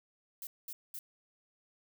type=noise bursts; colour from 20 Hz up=violet; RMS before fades=-43 dBFS; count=3; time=0.42-0.99 s; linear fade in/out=2 ms; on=50 ms; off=210 ms; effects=none